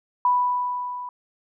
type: tone with level ramp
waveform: sine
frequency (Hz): 987.8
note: B5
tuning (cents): 0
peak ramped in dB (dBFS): -15 to -31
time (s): 0.25-1.09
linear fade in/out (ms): 2
effects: none